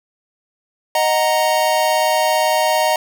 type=chord; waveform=square; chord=D# minor; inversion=none; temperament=equal; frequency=622.3 / 740 / 932.3 Hz; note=D#5 / F#5 / A#5; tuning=0 / 0 / 0 cents; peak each=-18 / -21 / -19 dBFS; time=0.95-2.96 s; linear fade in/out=2 ms; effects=none